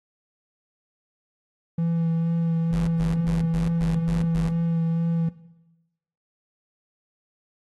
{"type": "tone with vibrato", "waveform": "triangle", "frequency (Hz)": 166.1, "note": "E3", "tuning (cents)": 13, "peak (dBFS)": -19, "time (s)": [1.78, 5.29], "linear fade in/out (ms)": 5, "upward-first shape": "sine", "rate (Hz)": 2.2, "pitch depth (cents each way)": 14}
{"type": "tone bursts", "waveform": "45% pulse", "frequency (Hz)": 48.13, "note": "G1", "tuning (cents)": -31, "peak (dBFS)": -27, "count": 7, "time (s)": [2.73, 4.49], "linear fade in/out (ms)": 0, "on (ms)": 140, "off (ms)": 130}
{"effects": ["noise-tail reverb RT60 1.0 s tail -17 dB re dry", "AAC 32 kbps"]}